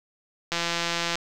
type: click train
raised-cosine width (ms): 0.2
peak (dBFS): -9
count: 109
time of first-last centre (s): 0.52-1.155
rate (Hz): 170
effects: 8-bit